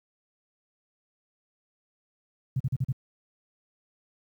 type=tone bursts; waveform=sine; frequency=130.3 Hz; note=C3; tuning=7 cents flat; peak=-23 dBFS; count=5; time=2.56-2.922 s; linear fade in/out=5 ms; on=38 ms; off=43 ms; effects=high-pass 60 Hz 12 dB/octave + 10-bit